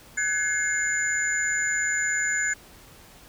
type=tone cluster; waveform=sine; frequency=1517 / 1674 / 2135 / 7000 Hz; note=F#6 / G#6 / C7 / A8; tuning=+43 / +13 / +34 / -10 cents; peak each=-30 / -26 / -31 / -28 dBFS; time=0.17-2.54 s; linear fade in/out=10 ms; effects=pink hiss -50 dBFS RMS until 3.28 s